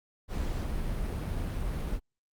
brown noise, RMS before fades -32 dBFS, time 0.28-2 s, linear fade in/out 50 ms, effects Opus 48 kbps

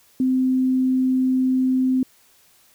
sine tone, 258.5 Hz, C4, 21 cents flat, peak -16 dBFS, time 0.2-2.03 s, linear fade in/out 2 ms, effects white hiss -56 dBFS RMS until 2.74 s

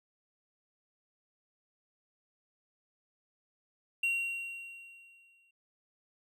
triangle tone with exponential decay, 2750 Hz, F7, 27 cents flat, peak -25 dBFS, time 4.03-5.51 s, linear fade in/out 5 ms, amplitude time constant 320 ms, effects none

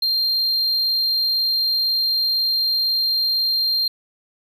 triangle tone, 4186 Hz, C8, in tune, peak -16 dBFS, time 0.02-3.88 s, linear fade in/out 5 ms, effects none

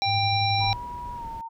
harmonic tone, 790 Hz, G5, 13 cents sharp, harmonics 1 / 3 / 5 / 7, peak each -24 / -30 / -27 / -32 dBFS, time 0.02-0.73 s, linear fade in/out 0 ms
sine tone with tremolo, 106.3 Hz, G#2, 41 cents sharp, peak -25 dBFS, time 0.05-0.77 s, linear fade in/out 50 ms, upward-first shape square, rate 11 Hz, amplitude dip 30%
brown noise, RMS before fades -41 dBFS, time 0.58-1.41 s, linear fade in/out 0 ms
sine tone with pitch glide, 967 to 913.3 Hz, B5 to A#5, -37 to -36 cents, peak -33 dBFS, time 0.6-1.49 s, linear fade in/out 20 ms, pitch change -99 cents, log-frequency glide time 1.14-1.27 s
effects none

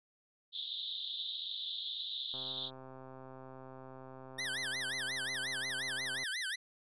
pink band-pass noise, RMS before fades -41 dBFS, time 0.52-2.71 s, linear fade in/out 50 ms, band 3400 to 3900 Hz, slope 96 dB/octave
click train, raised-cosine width 1 ms, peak -37 dBFS, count 511, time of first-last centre 2.34-6.233 s, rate 131 Hz
25% pulse tone with vibrato, 1760 Hz, A6, in tune, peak -32 dBFS, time 4.38-6.56 s, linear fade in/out 10 ms, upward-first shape sine, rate 5.6 Hz, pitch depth 270 cents each way
effects resampled to 24000 Hz

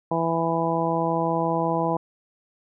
harmonic tone, 165.5 Hz, E3, 7 cents sharp, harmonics 1 / 2 / 3 / 4 / 5 / 6, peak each -28 / -28 / -28 / -28 / -28 / -28 dBFS, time 0.11-1.97 s, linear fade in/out 5 ms, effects none

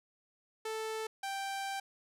sawtooth tone pair in turn, 440 / 784 Hz, A4 / G5, 0 / 0 cents, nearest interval minor seventh, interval 1000 cents, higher second, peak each -32 / -32 dBFS, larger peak neither, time 0.65-1.07 / 1.23-1.8 s, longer second, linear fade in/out 5 ms, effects low-pass 12000 Hz 12 dB/octave

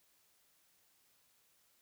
silence, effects white hiss -72 dBFS RMS until 1.81 s

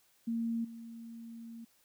sine tone with level steps, 230 Hz, A#3, 23 cents flat, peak -31 / -44 dBFS, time 0.27-1.65 s, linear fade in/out 10 ms, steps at 0.64 s, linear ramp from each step 10 ms, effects white hiss -69 dBFS RMS until 1.84 s

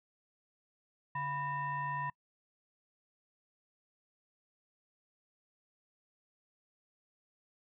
sine tone with frequency modulation, 987.8 Hz, B5, in tune, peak -34 dBFS, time 1.15-2.1 s, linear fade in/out 5 ms, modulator 844 Hz, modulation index 0.88, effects noise-tail reverb RT60 0.1 s tail -26 dB re dry

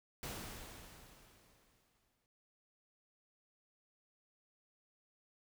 pink noise with exponential decay, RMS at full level -43 dBFS, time 0.23-2.26 s, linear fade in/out 1 ms, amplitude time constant 440 ms, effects none

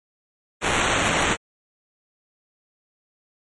white noise with sample-and-hold, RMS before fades -21 dBFS, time 0.61-1.37 s, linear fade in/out 50 ms, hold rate 4900 Hz, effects MP3 48 kbps

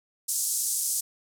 white band-pass noise, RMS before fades -28 dBFS, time 0.28-1.01 s, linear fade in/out 10 ms, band 6100 to 11000 Hz, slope 24 dB/octave, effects none

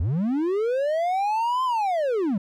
triangle linear two-way sweep, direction up then down, 69.3 to 1046.5 to 178.2 Hz, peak -19 dBFS, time 0-2.38 s, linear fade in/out 5 ms, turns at 1.64 s, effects none

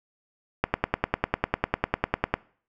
click train, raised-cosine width 0.5 ms, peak -6 dBFS, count 18, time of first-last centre 0.64-2.34 s, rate 10 Hz, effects noise-tail reverb RT60 0.5 s tail -22 dB re dry

